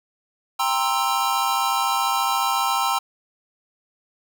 square chord, C dominant seventh, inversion second, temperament equal with one note detuned, 792.6 / 932.3 / 1046.5 / 1318.5 Hz, G5 / Bb5 / C6 / E6, +19 / 0 / 0 / 0 cents, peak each -26 dBFS, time 0.59-2.99 s, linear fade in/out 10 ms, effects none

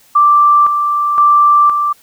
sine tone with tremolo, 1174.7 Hz, D6, in tune, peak -5 dBFS, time 0.15-1.93 s, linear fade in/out 10 ms, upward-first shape square, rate 0.97 Hz, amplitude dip 50%, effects white hiss -48 dBFS RMS until 2.02 s

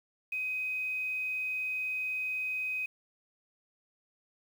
sine tone with quantisation, 2516 Hz, D#7, 19 cents sharp, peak -31 dBFS, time 0.32-2.86 s, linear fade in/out 5 ms, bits 9, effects none

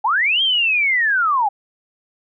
sine linear two-way sweep, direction up then down, 777 to 3235 to 777 Hz, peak -14 dBFS, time 0.04-1.49 s, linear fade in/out 10 ms, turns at 0.42 s, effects none

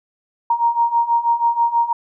sine beating tone pair, 932.3 / 938.5 Hz, A#5 / A#5, 0 / +11 cents, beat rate 6.2 Hz, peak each -19 / -16 dBFS, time 0.5-1.93 s, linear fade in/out 5 ms, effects none

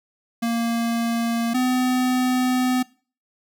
square tone pair in turn, 232.2 / 253.3 Hz, A#3 / B3, -7 / +44 cents, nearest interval major second, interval 151 cents, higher second, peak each -21 / -19 dBFS, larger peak second, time 0.42-1.54 / 1.54-2.83 s, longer second, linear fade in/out 10 ms, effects noise-tail reverb RT60 0.4 s tail -22 dB re dry

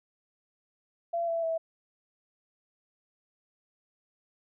sine tone with pitch steps, 680 / 666.8 / 653.8 Hz, F5 / E5 / E5, -46 / +20 / -14 cents, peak -27 dBFS, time 1.13-1.58 s, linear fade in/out 10 ms, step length 150 ms, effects none

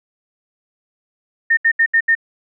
sine tone bursts, 1825 Hz, A#6, 37 cents flat, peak -10 dBFS, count 5, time 1.5-2.152 s, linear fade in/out 10 ms, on 72 ms, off 73 ms, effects none

